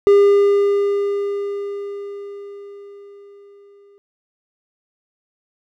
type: tone with exponential decay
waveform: triangle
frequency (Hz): 403.1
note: G4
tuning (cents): +48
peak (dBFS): -5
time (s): 0.07-3.98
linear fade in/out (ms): 0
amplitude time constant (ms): 850
effects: none